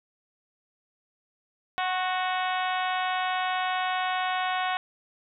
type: harmonic tone with a mistuned harmonic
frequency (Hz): 370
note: F#4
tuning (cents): 0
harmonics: 2 / 3 / 4 / 5 / 6 / 7 / 8 / 9 / 10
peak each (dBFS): -28 / -32 / -34 / -36 / -38 / -39 / -40 / -41 / -42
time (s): 1.78-4.77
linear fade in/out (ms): 0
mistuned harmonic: 3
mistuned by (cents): -23
effects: none